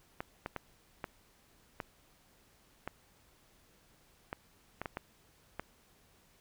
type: clicks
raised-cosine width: 0.5 ms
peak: -22 dBFS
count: 11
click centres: 0.205 / 0.461 / 0.563 / 1.042 / 1.802 / 2.876 / 4.329 / 4.816 / 4.858 / 4.971 / 5.596 s
effects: pink hiss -66 dBFS RMS until 6.4 s